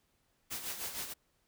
white noise with tremolo, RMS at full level -38 dBFS, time 0.5-1.14 s, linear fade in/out 20 ms, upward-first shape sine, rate 6.5 Hz, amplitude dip 60%, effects pink hiss -75 dBFS RMS until 1.47 s

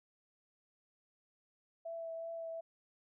sine tone with vibrato, 661 Hz, E5, 5 cents sharp, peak -40 dBFS, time 1.85-2.61 s, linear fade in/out 10 ms, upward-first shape triangle, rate 2.7 Hz, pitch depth 16 cents each way, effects none

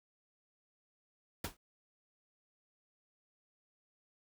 pink noise with exponential decay, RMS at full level -34 dBFS, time 1.44-1.57 s, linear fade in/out 5 ms, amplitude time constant 27 ms, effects none

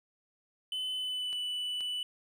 triangle tone with pitch glide, 3026 to 2974 Hz, F#7 to F#7, +38 to +8 cents, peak -31 dBFS, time 0.72-2.03 s, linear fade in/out 2 ms, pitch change -30 cents, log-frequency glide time 0.94-1.37 s
clicks, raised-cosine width 0.2 ms, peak -31 dBFS, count 2, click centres 1.329 / 1.807 s
effects none

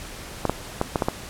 clicks, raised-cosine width 1 ms, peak -6 dBFS, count 6, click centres 0.453 / 0.496 / 0.814 / 0.958 / 1.022 / 1.085 s, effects pink hiss -38 dBFS RMS until 1.29 s + low-pass 12000 Hz 12 dB/octave

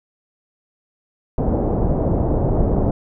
pink low-pass noise, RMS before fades -18 dBFS, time 1.38-2.91 s, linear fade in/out 2 ms, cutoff 700 Hz, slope 24 dB/octave, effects none

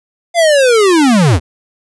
square linear sweep, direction down, 701 to 66.7 Hz, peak -7 dBFS, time 0.34-1.4 s, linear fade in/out 50 ms, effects resampled to 24000 Hz

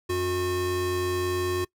square tone pair together, 90.9 / 361.9 Hz, F#2 / F#4, -30 / -38 cents, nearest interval 2 octaves, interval 2392 cents, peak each -33 / -26 dBFS, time 0.09-1.65 s, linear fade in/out 10 ms, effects noise-tail reverb RT60 0.1 s tail -22 dB re dry

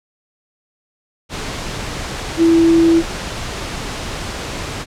sine tone in noise, 331.4 Hz, E4, 9 cents sharp, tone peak -8 dBFS, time 2.37-3.03 s, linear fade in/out 50 ms, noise pink, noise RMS -25 dBFS, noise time 1.29-4.86 s, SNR +14 dB, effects low-pass 7000 Hz 12 dB/octave

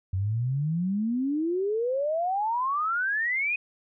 sine exponential sweep, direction up, 91 to 2530 Hz, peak -24 dBFS, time 0.13-3.56 s, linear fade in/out 5 ms, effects none

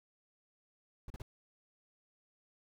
brown noise bursts, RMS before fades -44 dBFS, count 3, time 1.08-1.22 s, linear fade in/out 2 ms, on 22 ms, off 37 ms, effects none

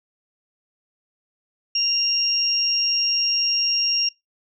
sine tone pair together, 2786 / 5576 Hz, F7 / F8, -5 / -4 cents, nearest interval octave, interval 1201 cents, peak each -26 / -19 dBFS, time 1.75-4.09 s, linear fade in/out 5 ms, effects noise-tail reverb RT60 0.2 s tail -26 dB re dry

